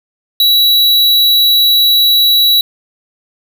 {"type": "tone", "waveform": "square", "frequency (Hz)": 3915, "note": "B7", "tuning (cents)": -16, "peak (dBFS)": -7, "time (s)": [0.4, 2.61], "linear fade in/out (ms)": 2, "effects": []}